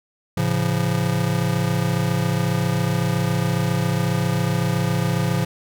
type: chord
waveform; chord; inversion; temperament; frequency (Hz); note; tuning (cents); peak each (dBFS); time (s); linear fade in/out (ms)
square; A augmented; none; just; 110 / 137.5 / 171.88; A2 / C#3 / E#3; 0 / -14 / -27; -25 / -24 / -23; 0.37-5.45; 5
effects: none